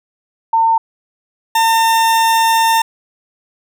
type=tone pair in turn; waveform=sine / 40% pulse; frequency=905 / 905 Hz; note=A5 / A5; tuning=+48 / +48 cents; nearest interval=unison; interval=0 cents; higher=neither; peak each=-9 dBFS; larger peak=neither; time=0.53-0.78 / 1.55-2.82 s; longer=second; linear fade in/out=5 ms; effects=none